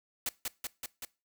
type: noise with echo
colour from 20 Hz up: white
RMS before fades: -33 dBFS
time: 0.26-0.29 s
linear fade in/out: 2 ms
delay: 190 ms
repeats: 4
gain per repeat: -2 dB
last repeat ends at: 1.05 s
effects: noise-tail reverb RT60 0.3 s tail -22 dB re dry